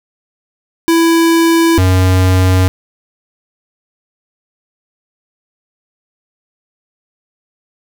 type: tone pair in turn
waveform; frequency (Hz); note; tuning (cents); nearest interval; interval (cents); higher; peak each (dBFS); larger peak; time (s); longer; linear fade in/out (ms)
square; 331.6 / 92.76; E4 / F#2; +10 / +5; octave + minor seventh; 2205; first; -8; neither; 0.88-1.78 / 1.78-2.68; neither; 0
effects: none